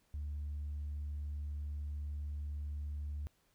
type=tone; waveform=sine; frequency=73.42 Hz; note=D2; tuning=in tune; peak=-36 dBFS; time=0.14-3.27 s; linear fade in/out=0 ms; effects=tanh soft clip ceiling -35 dBFS + pink hiss -74 dBFS RMS until 3.54 s

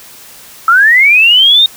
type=linear sweep; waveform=sine; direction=up; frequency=1296 to 3729 Hz; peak=-3 dBFS; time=0.68-1.66 s; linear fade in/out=2 ms; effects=white hiss -35 dBFS RMS until 1.76 s

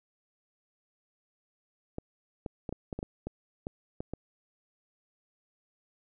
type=clicks; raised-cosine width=2 ms; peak=-22 dBFS; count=11; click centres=1.984 / 2.462 / 2.692 / 2.726 / 2.928 / 2.99 / 3.029 / 3.27 / 3.669 / 4.005 / 4.136 s; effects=none

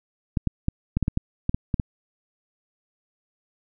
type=clicks; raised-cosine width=5 ms; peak=-9 dBFS; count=11; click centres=0.372 / 0.473 / 0.684 / 0.97 / 1.027 / 1.081 / 1.174 / 1.494 / 1.545 / 1.742 / 1.798 s; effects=none

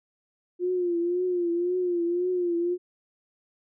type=tone with vibrato; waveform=sine; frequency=352.7 Hz; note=F4; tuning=17 cents sharp; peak=-23 dBFS; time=0.59-2.78 s; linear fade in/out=50 ms; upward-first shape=triangle; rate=1.9 Hz; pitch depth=74 cents each way; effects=none

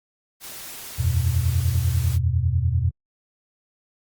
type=noise; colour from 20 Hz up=white; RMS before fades=-37 dBFS; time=0.4-2.19 s; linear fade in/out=50 ms
type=chord; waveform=sine; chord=E suspended second; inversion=none; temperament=equal; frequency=82.41 / 92.5 / 123.47 Hz; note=E2 / F#2 / B2; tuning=0 / 0 / 0 cents; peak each=-22 / -23 / -23 dBFS; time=0.98-2.91 s; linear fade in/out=20 ms
effects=Opus 48 kbps

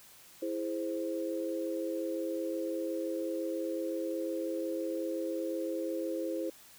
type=chord; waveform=sine; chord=E augmented; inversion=none; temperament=equal; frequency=329.6 / 415.3 / 523.3 Hz; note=E4 / G#4 / B#4; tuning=0 / 0 / 0 cents; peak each=-35 / -40 / -36 dBFS; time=0.42-6.5 s; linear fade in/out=5 ms; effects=white hiss -56 dBFS RMS until 6.78 s

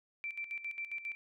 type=tone with tremolo; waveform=sine; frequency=2343 Hz; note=D7; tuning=5 cents flat; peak=-36 dBFS; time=0.24-1.15 s; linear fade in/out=0 ms; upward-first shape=square; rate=7.4 Hz; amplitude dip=70%; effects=none

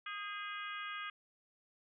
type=harmonic tone with a mistuned harmonic; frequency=413.4 Hz; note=G#4; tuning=8 cents flat; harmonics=3 / 4 / 5 / 6 / 7 / 8; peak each=-44 / -46 / -48 / -50 / -51 / -52 dBFS; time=0.06-1.1 s; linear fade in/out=5 ms; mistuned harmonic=4; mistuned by=-43 cents; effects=none

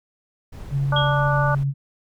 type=noise; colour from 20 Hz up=brown; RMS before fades=-35 dBFS; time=0.52-1.64 s; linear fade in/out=10 ms
type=tone; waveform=sine; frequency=138.59 Hz; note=C#3; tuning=in tune; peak=-19 dBFS; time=0.7-1.74 s; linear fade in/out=50 ms
type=harmonic tone; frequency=293.7 Hz; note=D4; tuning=in tune; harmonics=2 / 3 / 4 / 5; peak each=-25 / -25 / -25 / -25 dBFS; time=0.92-1.55 s; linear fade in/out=5 ms
type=tone with exponential decay; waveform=sine; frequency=3269 Hz; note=G#7; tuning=28 cents flat; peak=-19 dBFS; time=0.96-1.31 s; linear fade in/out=5 ms; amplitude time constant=76 ms
effects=none

